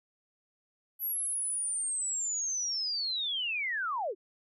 sine linear sweep, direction down, 11780 to 329.6 Hz, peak -30 dBFS, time 0.99-4.15 s, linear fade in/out 50 ms, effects none

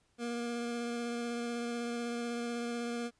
25% pulse tone with vibrato, 237 Hz, A#3, 29 cents sharp, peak -31 dBFS, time 0.18-3.11 s, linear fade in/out 50 ms, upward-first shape square, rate 16 Hz, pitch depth 10 cents each way, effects pink hiss -73 dBFS RMS until 3.19 s + resampled to 22050 Hz

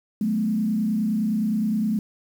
sine tone with frequency modulation, 215.1 Hz, A3, 39 cents flat, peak -20 dBFS, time 0.21-1.99 s, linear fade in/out 2 ms, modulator 29.7 Hz, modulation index 0.78, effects 8-bit

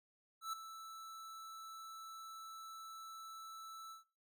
square tone with ADSR envelope, 1318.5 Hz, E6, in tune, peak -38 dBFS, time 0.41-4.04 s, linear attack 120 ms, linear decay 6 ms, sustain -12 dB, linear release 130 ms, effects noise-tail reverb RT60 0.3 s tail -18 dB re dry

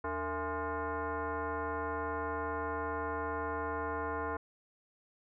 sine tone with frequency modulation, 293.7 Hz, D4, in tune, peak -33 dBFS, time 0.04-4.37 s, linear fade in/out 5 ms, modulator 375 Hz, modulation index 3.1, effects none

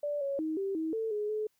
sine tone with pitch steps, 584 / 555 / 314.7 / 390.8 / 319.6 / 445.9 / 418.7 / 428.7 Hz, D5 / C#5 / D#4 / G4 / D#4 / A4 / G#4 / A4, -10 / +2 / +20 / -5 / +47 / +23 / +14 / -45 cents, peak -30 dBFS, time 0.03-1.47 s, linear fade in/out 5 ms, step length 180 ms, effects white hiss -75 dBFS RMS until 1.59 s

